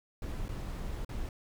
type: noise with dropouts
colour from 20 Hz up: brown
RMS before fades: -37 dBFS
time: 0.22-1.29 s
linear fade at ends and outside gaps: 2 ms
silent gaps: 0.484-0.49 / 1.048-1.091 s
effects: none